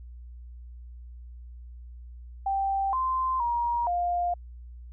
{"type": "tone with pitch steps", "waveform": "sine", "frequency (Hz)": [783, 1039, 949, 703], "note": ["G5", "C6", "A#5", "F5"], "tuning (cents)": [-2, -12, 31, 11], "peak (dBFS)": -24, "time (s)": [2.46, 4.34], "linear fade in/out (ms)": 5, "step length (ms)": 470, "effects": ["added 60 Hz sine -41 dBFS peak until 4.92 s"]}